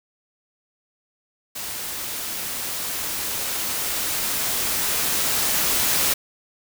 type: noise with level ramp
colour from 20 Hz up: white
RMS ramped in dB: -31 to -20 dBFS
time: 1.55-6.14 s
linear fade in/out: 10 ms
effects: none